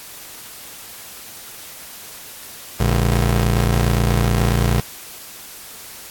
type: ring-modulated tone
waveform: 30% pulse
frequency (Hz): 87.3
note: F2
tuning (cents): 0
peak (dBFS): -9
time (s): 2.8-4.8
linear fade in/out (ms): 0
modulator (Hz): 28.9
effects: white hiss -37 dBFS RMS until 6.1 s + AAC 64 kbps